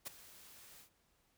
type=noise with ADSR envelope; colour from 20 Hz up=white; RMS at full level=-41 dBFS; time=0.05-0.9 s; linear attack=21 ms; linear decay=13 ms; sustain=-17 dB; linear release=99 ms; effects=pink hiss -75 dBFS RMS until 1.37 s